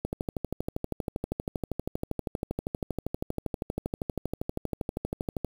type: click train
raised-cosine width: 2 ms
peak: -16 dBFS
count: 69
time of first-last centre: 0.05-5.447 s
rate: 12.6 Hz
effects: 7-bit